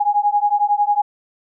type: beating tone pair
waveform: sine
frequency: 820 / 831 Hz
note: G#5 / G#5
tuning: -22 / +1 cents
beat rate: 11 Hz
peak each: -17 dBFS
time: 0-1.02 s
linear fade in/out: 10 ms
effects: none